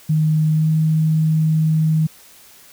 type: tone with pitch glide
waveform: sine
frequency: 155.56 to 157.55 Hz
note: D#3 to D#3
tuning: 0 to +22 cents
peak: -13 dBFS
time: 0.09-2.07 s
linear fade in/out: 10 ms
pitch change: +22 cents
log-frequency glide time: 0.51-0.7 s
effects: white hiss -46 dBFS RMS until 2.72 s